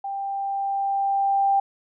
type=tone with level ramp; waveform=sine; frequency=790 Hz; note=G5; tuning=13 cents sharp; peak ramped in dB=-27 to -16 dBFS; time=0.04-1.6 s; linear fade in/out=5 ms; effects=none